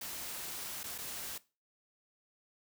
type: noise with dropouts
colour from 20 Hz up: white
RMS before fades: -42 dBFS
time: 0.01-1.38 s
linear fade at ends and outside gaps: 5 ms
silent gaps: 0.833-0.84 / 0.98-0.984 s
effects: noise-tail reverb RT60 0.3 s tail -19 dB re dry